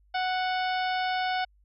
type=harmonic tone with a mistuned harmonic; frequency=740 Hz; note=F#5; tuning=in tune; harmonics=1 / 2 / 3 / 4 / 5 / 6 / 7; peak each=-27 / -33 / -37 / -39 / -41 / -43 / -44 dBFS; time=0.14-1.45 s; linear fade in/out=10 ms; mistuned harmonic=5; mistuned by=-42 cents; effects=added 50 Hz sine -59 dBFS peak until 1.64 s